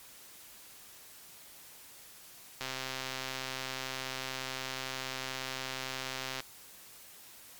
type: click train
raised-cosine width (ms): 0.2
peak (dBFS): -19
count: 498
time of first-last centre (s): 2.61-6.404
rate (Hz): 131
effects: white hiss -53 dBFS RMS until 7.59 s + MP3 96 kbps